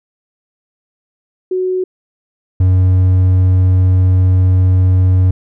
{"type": "tone pair in turn", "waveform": ["sine", "triangle"], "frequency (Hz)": [370, 92.5], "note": ["F#4", "F#2"], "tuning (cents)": [0, 0], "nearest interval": "2 octaves", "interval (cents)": 2400, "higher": "first", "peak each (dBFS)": [-13, -5], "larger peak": "second", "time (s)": [[1.51, 1.84], [2.6, 5.31]], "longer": "second", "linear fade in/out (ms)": 5, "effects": []}